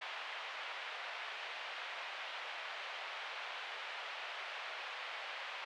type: band-pass noise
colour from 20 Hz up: white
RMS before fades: -45 dBFS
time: 0.01-5.65 s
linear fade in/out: 10 ms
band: 580 to 3100 Hz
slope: 24 dB/octave
effects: none